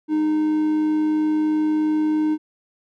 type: tone with amplitude modulation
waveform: triangle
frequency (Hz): 308.1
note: D#4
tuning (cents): -17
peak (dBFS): -14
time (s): 0.08-2.38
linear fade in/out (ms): 50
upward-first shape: sine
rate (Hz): 103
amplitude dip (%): 25
effects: none